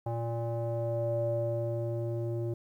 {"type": "tone with low-pass filter sweep", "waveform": "square", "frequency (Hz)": 116.5, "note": "A#2", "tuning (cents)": -1, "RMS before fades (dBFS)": -32, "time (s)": [0.06, 2.54], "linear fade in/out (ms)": 5, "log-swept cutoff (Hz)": [740, 450], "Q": 7.5, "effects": ["11-bit"]}